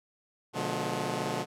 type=chord; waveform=10% pulse; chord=B diminished seventh; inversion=none; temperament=just; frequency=123.47 / 148.16 / 177.8 / 213.4 Hz; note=B2 / D3 / F3 / Ab3; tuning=0 / +16 / +31 / +47 cents; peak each=-28 dBFS; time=0.53-1.46 s; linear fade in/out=50 ms; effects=low-pass 11000 Hz 12 dB/octave